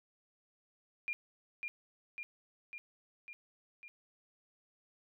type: tone with echo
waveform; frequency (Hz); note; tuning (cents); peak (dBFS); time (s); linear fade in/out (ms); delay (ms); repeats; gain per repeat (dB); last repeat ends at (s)
sine; 2406; D7; +41; -34; 1.08-1.13; 0; 550; 5; -3; 3.88
effects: none